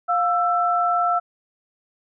sine tone pair together, 705 / 1330.9 Hz, F5 / E6, +16 / +16 cents, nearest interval major seventh, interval 1100 cents, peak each -20 dBFS, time 0.08-1.2 s, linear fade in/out 20 ms, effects none

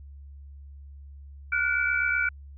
sine tone cluster, 1424 / 1492 / 2310 Hz, F6 / F#6 / D7, +33 / +14 / -29 cents, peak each -27 dBFS, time 1.52-2.29 s, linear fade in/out 5 ms, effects added 70 Hz sine -42 dBFS peak until 2.57 s

